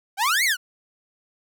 sawtooth exponential two-way sweep, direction up then down, 736 to 2284 to 1380 Hz, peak -15 dBFS, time 0.17-0.57 s, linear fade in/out 50 ms, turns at 0.44 s, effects none

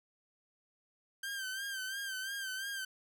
sawtooth tone with vibrato, 1568 Hz, G6, in tune, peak -34 dBFS, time 1.23-2.85 s, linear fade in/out 5 ms, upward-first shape sine, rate 2.9 Hz, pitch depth 60 cents each way, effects none

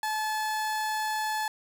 30% pulse tone, 863 Hz, A5, 34 cents flat, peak -25 dBFS, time 0.03-1.48 s, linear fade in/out 2 ms, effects none

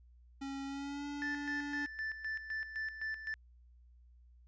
square tone with pitch glide, 274 to 287.5 Hz, C#4 to D4, -20 to -37 cents, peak -40 dBFS, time 0.41-1.86 s, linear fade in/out 10 ms, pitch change +83 cents, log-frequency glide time 0.65-1.06 s
triangle tone with tremolo, 1760 Hz, A6, in tune, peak -34 dBFS, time 1.22-3.34 s, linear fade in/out 0 ms, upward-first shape square, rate 3.9 Hz, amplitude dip 65%
effects added 60 Hz sine -58 dBFS peak until 4.47 s + resampled to 16000 Hz

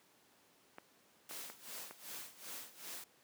clicks, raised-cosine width 0.5 ms, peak -33 dBFS, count 4, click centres 0.784 / 1.311 / 1.5 / 1.91 s
white noise with tremolo, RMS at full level -46 dBFS, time 1.29-3.04 s, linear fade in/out 2 ms, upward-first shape sine, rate 2.6 Hz, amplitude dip 85%
effects pink hiss -68 dBFS RMS until 3.23 s + high-pass 200 Hz 12 dB/octave

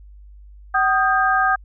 sine tone cluster, 759 / 1240 / 1597 Hz, F#5 / D#6 / G6, +44 / -6 / +32 cents, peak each -19 dBFS, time 0.74-1.56 s, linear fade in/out 10 ms, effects added 50 Hz sine -40 dBFS peak until 1.64 s

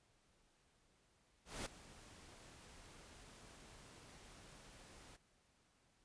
pink noise with ADSR envelope, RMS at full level -43 dBFS, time 1.45-5.17 s, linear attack 210 ms, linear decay 7 ms, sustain -17 dB, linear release 15 ms, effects pink hiss -75 dBFS RMS until 6.04 s + resampled to 22050 Hz

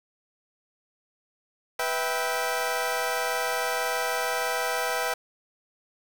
20% pulse chord, E minor, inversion second, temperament equal with one note detuned, 493.9 / 651.3 / 784 Hz, B4 / E5 / G5, 0 / -21 / 0 cents, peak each -25 dBFS, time 1.79-5.14 s, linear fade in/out 5 ms, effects 7-bit

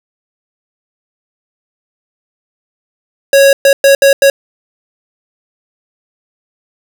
square tone bursts at uneven times, 552 Hz, C#5, 7 cents flat, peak -4 dBFS, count 5, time 3.33-3.53 / 3.65-3.73 / 3.84-3.95 / 4.02-4.13 / 4.22-4.3 s, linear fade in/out 2 ms, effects none

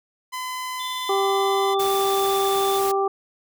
sawtooth tone, 1016 Hz, B5, 49 cents sharp, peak -24 dBFS, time 0.32-1.75 s, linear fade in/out 20 ms
sine tone with tremolo, 3520 Hz, A7, in tune, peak -29 dBFS, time 0.79-2.8 s, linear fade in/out 20 ms, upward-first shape sine, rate 18 Hz, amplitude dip 45%
harmonic tone, 392 Hz, G4, in tune, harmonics 1 / 2 / 3, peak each -21 / -24 / -26 dBFS, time 1.09-3.08 s, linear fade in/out 5 ms
white noise, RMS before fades -31 dBFS, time 1.79-2.92 s, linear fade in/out 10 ms
effects none

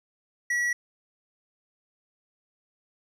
sine tone with tanh clipping, 1933 Hz, B6, 38 cents flat, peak -25 dBFS, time 0.5-0.73 s, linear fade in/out 5 ms, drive 9 dB, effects none

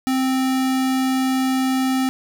square tone, 261.6 Hz, C4, in tune, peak -18 dBFS, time 0.07-2.09 s, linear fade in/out 0 ms, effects none

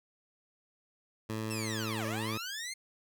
15% pulse tone, 110 Hz, A2, in tune, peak -28 dBFS, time 1.29-2.38 s, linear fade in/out 10 ms
15% pulse linear two-way sweep, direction down then up, 2743 to 540 to 2145 Hz, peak -31 dBFS, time 1.5-2.74 s, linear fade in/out 10 ms, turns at 2.06 s
effects none

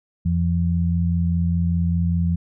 sine tone pair together, 86 / 171.01 Hz, F2 / F3, -26 / -36 cents, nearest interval octave, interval 1190 cents, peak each -20 dBFS, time 0.25-2.36 s, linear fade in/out 10 ms, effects none

